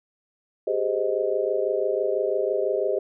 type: chord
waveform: sine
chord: Ab major seventh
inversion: third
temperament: just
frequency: 389.3 / 415.3 / 519.1 / 623 Hz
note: G4 / Ab4 / C5 / Eb5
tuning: -12 / 0 / -14 / +2 cents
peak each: -27 dBFS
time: 0.67-2.99 s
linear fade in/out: 5 ms
effects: none